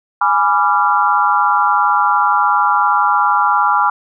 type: chord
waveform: sine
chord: G# diminished seventh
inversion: none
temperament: equal with one note detuned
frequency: 830.6 / 987.8 / 1174.7 / 1377.7 Hz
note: G#5 / B5 / D6 / F6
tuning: 0 / 0 / 0 / -24 cents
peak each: -16 dBFS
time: 0.21-3.9 s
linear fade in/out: 5 ms
effects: none